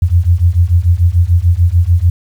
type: beating tone pair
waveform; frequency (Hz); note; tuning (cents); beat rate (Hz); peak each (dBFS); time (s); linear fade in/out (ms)
sine; 83.6 / 90.4; E2 / F#2; +25 / -40; 6.8; -10; 0.02-2.1; 5
effects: 7-bit